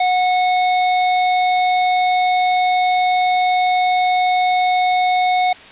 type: tone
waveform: square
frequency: 732 Hz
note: F#5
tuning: 19 cents flat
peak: -14 dBFS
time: 0-5.53 s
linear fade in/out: 5 ms
effects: white hiss -39 dBFS RMS until 5.71 s + resampled to 8000 Hz